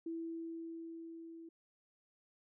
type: tone with level ramp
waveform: sine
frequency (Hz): 330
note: E4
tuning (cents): +2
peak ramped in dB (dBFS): -38 to -49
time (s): 0.06-1.49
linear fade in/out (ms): 5
effects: none